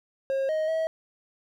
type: tone with pitch steps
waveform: triangle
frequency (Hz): 539 / 626 / 643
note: C#5 / D#5 / E5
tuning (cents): -49 / +10 / -43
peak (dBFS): -22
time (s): 0.3-0.87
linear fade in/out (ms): 0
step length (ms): 190
effects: none